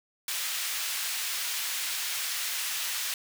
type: high-pass noise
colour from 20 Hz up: pink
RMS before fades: -32 dBFS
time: 0.28-3.14 s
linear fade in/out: 2 ms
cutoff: 2100 Hz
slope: 12 dB/octave
effects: none